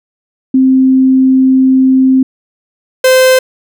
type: tone pair in turn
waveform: sine / 45% pulse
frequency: 262 / 516.9 Hz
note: C4 / C5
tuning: +2 / -21 cents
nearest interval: octave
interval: 1177 cents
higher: second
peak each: -4 dBFS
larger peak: neither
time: 0.54-2.23 / 3.04-3.39 s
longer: first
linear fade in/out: 5 ms
effects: none